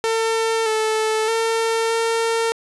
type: tone with pitch steps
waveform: sawtooth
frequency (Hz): 450.5 / 437.1 / 453 / 455.9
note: A4 / A4 / A#4 / A#4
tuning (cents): +41 / -11 / -50 / -39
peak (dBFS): -14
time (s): 0.04-2.52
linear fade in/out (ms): 0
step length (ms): 620
effects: resampled to 24000 Hz + 8-bit